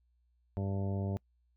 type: harmonic tone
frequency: 98 Hz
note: G2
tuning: in tune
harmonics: 1 / 2 / 3 / 4 / 5 / 6 / 7 / 9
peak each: -33 / -38 / -46 / -44 / -49 / -46 / -49 / -54 dBFS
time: 0.57-1.17 s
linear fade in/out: 0 ms
effects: noise-tail reverb RT60 0.1 s tail -24 dB re dry + added 60 Hz sine -69 dBFS peak until 1.56 s